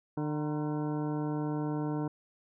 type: harmonic tone with a mistuned harmonic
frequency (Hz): 150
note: D3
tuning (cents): +37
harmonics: 1 / 2 / 3 / 4 / 5 / 6 / 7 / 9 / 10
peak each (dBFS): -34 / -33 / -40 / -46 / -45 / -44 / -50 / -53 / -56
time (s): 0.17-2.08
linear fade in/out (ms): 5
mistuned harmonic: 6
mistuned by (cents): +68
effects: none